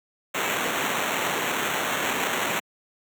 white noise with sample-and-hold, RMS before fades -26 dBFS, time 0.34-2.6 s, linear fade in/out 10 ms, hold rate 4900 Hz, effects high-pass 200 Hz 12 dB/octave

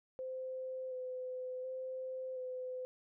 sine tone with vibrato, 513 Hz, C5, 34 cents flat, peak -39 dBFS, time 0.19-2.85 s, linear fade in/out 0 ms, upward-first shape square, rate 0.69 Hz, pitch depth 15 cents each way, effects none

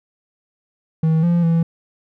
triangle tone with pitch steps, 160.1 / 172 / 166 Hz, D#3 / F3 / E3, +50 / -26 / +12 cents, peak -11 dBFS, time 1.03-1.63 s, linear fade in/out 5 ms, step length 200 ms, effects none

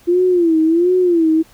sine tone with vibrato, 341.2 Hz, F4, 40 cents flat, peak -10 dBFS, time 0.07-1.43 s, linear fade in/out 20 ms, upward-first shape sine, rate 1.4 Hz, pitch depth 130 cents each way, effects pink hiss -49 dBFS RMS until 1.53 s

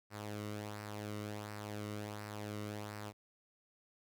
sawtooth tone with flanger, 104.8 Hz, G#2, 16 cents sharp, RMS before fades -44 dBFS, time 0.1-3.13 s, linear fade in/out 50 ms, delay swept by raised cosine 0.29 to 1.22 ms, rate 1.4 Hz, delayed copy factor -0.55, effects none

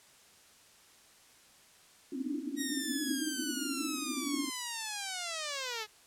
white band-pass noise, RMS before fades -37 dBFS, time 2.12-4.5 s, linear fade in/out 5 ms, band 250 to 320 Hz, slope 96 dB/octave
5% pulse linear sweep, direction down, 1900 to 416.1 Hz, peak -24 dBFS, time 2.56-5.87 s, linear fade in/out 50 ms
effects white hiss -60 dBFS RMS until 6.06 s + low-pass 10000 Hz 12 dB/octave

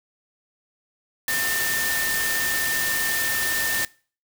sine tone in noise, 1800 Hz, A6, 39 cents sharp, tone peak -25 dBFS, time 1.28-3.85 s, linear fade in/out 2 ms, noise white, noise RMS -26 dBFS, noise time 1.28-3.85 s, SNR -2 dB, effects noise-tail reverb RT60 0.4 s tail -22 dB re dry

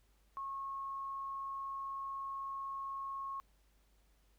sine tone, 1091 Hz, C#6, 28 cents flat, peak -39 dBFS, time 0.37-3.4 s, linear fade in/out 0 ms, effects added 50 Hz sine -68 dBFS peak until 4.38 s + pink hiss -75 dBFS RMS until 4.38 s

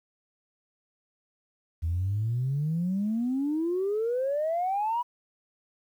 sine exponential sweep, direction up, 79.3 to 987.8 Hz, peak -24 dBFS, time 1.82-5.03 s, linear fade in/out 20 ms, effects tanh soft clip ceiling -21 dBFS + 10-bit

